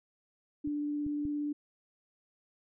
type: tone with vibrato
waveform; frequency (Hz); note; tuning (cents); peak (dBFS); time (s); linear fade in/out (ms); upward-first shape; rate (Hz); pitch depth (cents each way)
sine; 293.7; D4; 0; -31; 0.64-1.53; 10; triangle; 17; 9
type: clicks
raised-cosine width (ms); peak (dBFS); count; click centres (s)
5; -34 / -32 / -31; 3; 0.675 / 1.065 / 1.253
effects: none